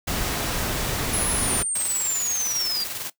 pink noise, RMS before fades -26 dBFS, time 0.07-1.63 s, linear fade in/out 10 ms
sine linear sweep, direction down, 10730 to 4699 Hz, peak -23 dBFS, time 1.13-2.84 s, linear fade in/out 5 ms
white noise with tremolo, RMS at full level -30 dBFS, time 1.75-3.1 s, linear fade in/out 5 ms, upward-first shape square, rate 20 Hz, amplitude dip 40%
effects noise-tail reverb RT60 0.1 s tail -17 dB re dry

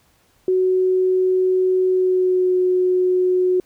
sine tone with pitch glide, 371.3 to 366 Hz, F#4 to F#4, +6 to -19 cents, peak -14 dBFS, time 0.48-3.6 s, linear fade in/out 2 ms, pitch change -25 cents, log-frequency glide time 1.88-2.56 s, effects pink hiss -59 dBFS RMS until 3.65 s

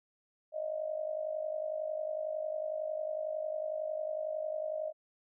sine tone with amplitude modulation, 622.3 Hz, D#5, in tune, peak -30 dBFS, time 0.52-4.93 s, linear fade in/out 50 ms, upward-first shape sine, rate 51 Hz, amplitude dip 75%, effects none

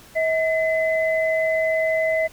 sine tone pair together, 641.4 / 2027 Hz, E5 / B6, -48 / +45 cents, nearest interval octave + minor sixth, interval 1993 cents, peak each -19 / -24 dBFS, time 0.15-2.28 s, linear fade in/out 20 ms, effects pink hiss -47 dBFS RMS until 2.32 s

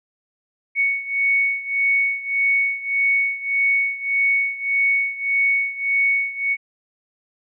sine beating tone pair, 2222 / 2223.7 Hz, C#7 / C#7, +4 / +5 cents, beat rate 1.7 Hz, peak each -19 / -22 dBFS, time 0.75-6.57 s, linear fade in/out 50 ms, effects none

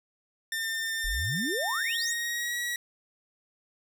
sawtooth tone with pitch glide, 1802 to 1920.2 Hz, A6 to B6, +41 to -49 cents, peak -26 dBFS, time 0.52-2.76 s, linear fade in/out 2 ms, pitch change +110 cents, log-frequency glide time 1.6-2.58 s
sine exponential sweep, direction up, 34 to 8370 Hz, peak -30 dBFS, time 1.04-2.14 s, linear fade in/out 10 ms
effects none

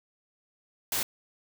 white noise, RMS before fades -29 dBFS, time 0.92-1.03 s, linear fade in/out 2 ms, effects none

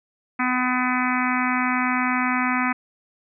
harmonic tone, 251.7 Hz, B3, 33 cents sharp, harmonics 1 / 3 / 4 / 5 / 6 / 7 / 8 / 9 / 10, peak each -24 / -30 / -28 / -27 / -30 / -31 / -29 / -30 / -34 dBFS, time 0.39-2.73 s, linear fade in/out 10 ms, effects none

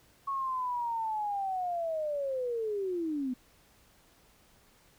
sine linear sweep, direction down, 1109 to 244.6 Hz, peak -30 dBFS, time 0.27-3.34 s, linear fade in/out 10 ms, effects pink hiss -63 dBFS RMS until 4.98 s

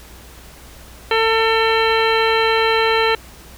harmonic tone, 448.3 Hz, A4, 32 cents sharp, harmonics 1 / 2 / 3 / 4 / 5 / 6 / 7 / 9, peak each -17 / -20 / -22 / -23 / -24 / -25 / -25 / -27 dBFS, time 1.11-3.15 s, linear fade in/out 2 ms, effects added 60 Hz sine -42 dBFS peak until 3.57 s + pink hiss -42 dBFS RMS until 3.57 s

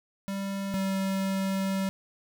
square tone pair in turn, 196.4 / 193.03 Hz, G3 / G3, +4 / -26 cents, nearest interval unison, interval 30 cents, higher first, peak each -31 / -27 dBFS, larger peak second, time 0.28-0.74 / 0.74-1.89 s, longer second, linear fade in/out 0 ms, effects none

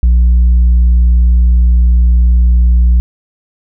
sine tone with tanh clipping, 59.8 Hz, A#1, 45 cents sharp, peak -5 dBFS, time 0.03-3 s, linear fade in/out 0 ms, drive 2 dB, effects none

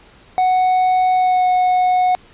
triangle tone with pitch glide, 740 to 732.3 Hz, F#5 to F#5, 0 to -18 cents, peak -10 dBFS, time 0.38-2.15 s, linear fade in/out 0 ms, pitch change -18 cents, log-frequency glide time 1.14-1.47 s, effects pink hiss -47 dBFS RMS until 2.33 s + resampled to 8000 Hz

